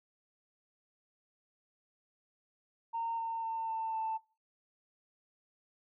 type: tone with pitch steps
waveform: sine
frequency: 918 / 910.1 / 902.2 / 894.4 / 886.7 Hz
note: A#5 / A#5 / A5 / A5 / A5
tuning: -27 / -42 / +43 / +28 / +13 cents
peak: -32 dBFS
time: 2.93-4.18 s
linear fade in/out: 20 ms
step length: 250 ms
effects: noise-tail reverb RT60 0.3 s tail -17 dB re dry + tanh soft clip ceiling -28 dBFS